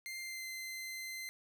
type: tone with pitch glide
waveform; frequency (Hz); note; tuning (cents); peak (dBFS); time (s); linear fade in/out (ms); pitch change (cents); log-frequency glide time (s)
sawtooth; 2098 to 2070; C7 to C7; +4 to -19; -38; 0.06-1.29; 0; -23; 0.2-0.45
effects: none